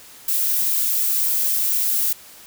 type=noise; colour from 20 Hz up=violet; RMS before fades=-20 dBFS; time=0.28-2.13 s; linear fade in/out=5 ms; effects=white hiss -44 dBFS RMS until 2.46 s